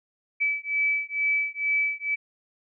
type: beating tone pair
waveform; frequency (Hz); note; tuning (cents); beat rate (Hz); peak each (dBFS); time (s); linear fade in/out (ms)
sine; 2300 / 2302.2; D7 / D7; -37 / -35; 2.2; -26; 0.4-2.16; 20
effects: none